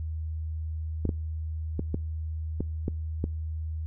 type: clicks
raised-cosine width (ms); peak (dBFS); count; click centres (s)
3; -15; 7; 1.053 / 1.092 / 1.794 / 1.944 / 2.606 / 2.881 / 3.241
effects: noise-tail reverb RT60 0.5 s tail -26 dB re dry + added 79 Hz sine -30 dBFS peak until 3.86 s